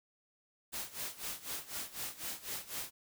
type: noise with tremolo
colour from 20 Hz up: white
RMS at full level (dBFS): -39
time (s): 0.72-2.91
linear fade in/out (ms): 20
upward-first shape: sine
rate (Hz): 4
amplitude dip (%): 85
effects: none

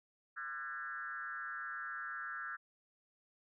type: tone with frequency modulation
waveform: sine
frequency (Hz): 1500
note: F#6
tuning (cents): +23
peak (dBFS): -40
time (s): 0.36-2.57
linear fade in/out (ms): 20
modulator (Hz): 146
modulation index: 1.6
effects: none

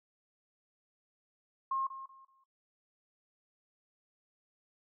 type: tone with echo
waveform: sine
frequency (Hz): 1071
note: C6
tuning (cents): +40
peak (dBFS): -30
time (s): 1.71-1.87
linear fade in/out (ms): 5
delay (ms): 190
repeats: 3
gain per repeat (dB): -12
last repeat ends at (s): 2.44
effects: noise-tail reverb RT60 0.3 s tail -19 dB re dry

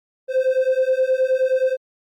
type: beating tone pair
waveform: triangle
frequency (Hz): 515 / 524.5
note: C5 / C5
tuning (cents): -28 / +4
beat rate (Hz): 9.5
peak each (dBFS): -16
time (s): 0.28-1.77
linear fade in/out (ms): 50
effects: tanh soft clip ceiling -10 dBFS + Opus 48 kbps

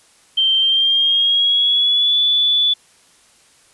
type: tone with pitch glide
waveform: sine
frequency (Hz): 3136 to 3460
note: G7 to A7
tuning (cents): 0 to -30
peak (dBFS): -12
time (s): 0.37-2.74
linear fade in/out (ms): 10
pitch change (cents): +170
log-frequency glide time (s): 0.59-2.19
effects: white hiss -52 dBFS RMS until 3.73 s + resampled to 24000 Hz

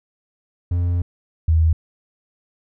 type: tone pair in turn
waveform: triangle / sine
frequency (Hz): 87.6 / 80.48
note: F2 / E2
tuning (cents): +6 / -41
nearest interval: minor second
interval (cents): 147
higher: first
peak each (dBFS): -15 / -12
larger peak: second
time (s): 0.71-1.02 / 1.48-1.73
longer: first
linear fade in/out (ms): 5
effects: none

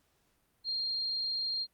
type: tone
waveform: sine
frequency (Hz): 4209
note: C8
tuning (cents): +9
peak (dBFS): -31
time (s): 0.64-1.67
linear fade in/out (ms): 50
effects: pink hiss -73 dBFS RMS until 1.73 s + Opus 48 kbps

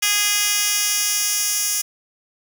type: tone with high-pass filter sweep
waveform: 10% pulse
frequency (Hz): 412.3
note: G#4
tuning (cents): -13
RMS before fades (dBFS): -20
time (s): 0.02-1.82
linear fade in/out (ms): 10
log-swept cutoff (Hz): 3300 to 6300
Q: 1
effects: none

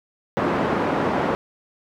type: band-pass noise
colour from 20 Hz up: pink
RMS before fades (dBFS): -22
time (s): 0.37-1.35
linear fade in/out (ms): 0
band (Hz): 220 to 1200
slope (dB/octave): 12
effects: none

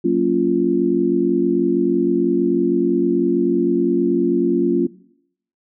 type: chord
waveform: sine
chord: Gb major seventh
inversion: none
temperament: just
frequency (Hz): 185 / 231.2 / 277.5 / 346.9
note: Gb3 / Bb3 / Db4 / F4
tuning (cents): 0 / -14 / +2 / -12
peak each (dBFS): -23 / -21 / -20 / -17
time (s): 0.04-4.87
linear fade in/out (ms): 10
effects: noise-tail reverb RT60 0.7 s tail -19 dB re dry

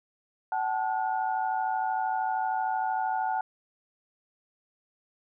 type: tone cluster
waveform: sine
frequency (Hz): 756 / 869 / 1443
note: F#5 / A5 / F#6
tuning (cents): +37 / -22 / -44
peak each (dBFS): -29 / -29 / -37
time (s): 0.52-3.41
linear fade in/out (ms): 2
effects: none

